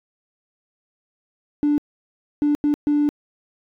triangle tone bursts at uneven times, 293.7 Hz, D4, in tune, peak -12 dBFS, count 4, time 1.63-1.78 / 2.42-2.55 / 2.64-2.74 / 2.87-3.09 s, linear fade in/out 0 ms, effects tanh soft clip ceiling -12 dBFS

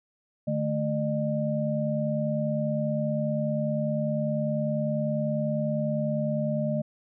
sine tone cluster, 149.9 / 219.9 / 605 Hz, D3 / A3 / D#5, +36 / -1 / -49 cents, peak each -29 dBFS, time 0.47-6.82 s, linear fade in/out 10 ms, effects none

